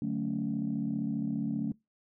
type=chord; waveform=sine; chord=D major seventh; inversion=none; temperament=equal with one note detuned; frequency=146.83 / 185 / 220 / 279.8 Hz; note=D3 / F#3 / A3 / C#4; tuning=0 / 0 / 0 / +16 cents; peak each=-37 / -36 / -32 / -34 dBFS; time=0.02-1.72 s; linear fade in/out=2 ms; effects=noise-tail reverb RT60 0.2 s tail -24 dB re dry + tanh soft clip ceiling -22 dBFS